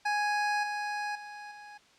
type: tone with level steps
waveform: 25% pulse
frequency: 830.6 Hz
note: G#5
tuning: in tune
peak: -23 / -28 / -38 / -42 dBFS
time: 0.05-1.78 s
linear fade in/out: 10 ms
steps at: 0.63 / 1.15 / 1.51 s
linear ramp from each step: 5 ms
effects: white hiss -61 dBFS RMS until 1.98 s + low-pass 5000 Hz 12 dB/octave